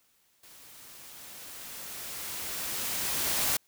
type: noise with level ramp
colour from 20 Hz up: white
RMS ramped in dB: -53 to -27 dBFS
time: 0.43-3.57 s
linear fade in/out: 5 ms
effects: white hiss -68 dBFS RMS until 3.67 s